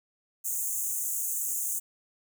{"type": "high-pass noise", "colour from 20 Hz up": "pink", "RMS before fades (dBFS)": -31, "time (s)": [0.44, 1.8], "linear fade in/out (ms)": 20, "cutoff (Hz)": 6400, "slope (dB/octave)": 96, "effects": []}